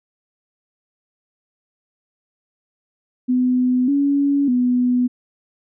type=tone with pitch steps; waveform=sine; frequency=251.5 / 282 / 247.8 Hz; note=B3 / C#4 / B3; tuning=+32 / +30 / +6 cents; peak=-14 dBFS; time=3.28-5.08 s; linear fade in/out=20 ms; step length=600 ms; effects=none